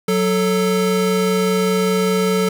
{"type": "tone pair together", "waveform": "square", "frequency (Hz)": [185, 440], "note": ["F#3", "A4"], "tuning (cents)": [0, 0], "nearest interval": "octave + minor third", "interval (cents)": 1500, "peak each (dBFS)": [-19, -18], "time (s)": [0.08, 2.49], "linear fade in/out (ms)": 5, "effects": []}